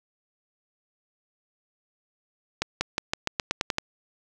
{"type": "accelerating click train", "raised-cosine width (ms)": 0.2, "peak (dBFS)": -7, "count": 10, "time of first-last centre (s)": [2.62, 3.784], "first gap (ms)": 190, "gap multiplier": 0.9, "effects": []}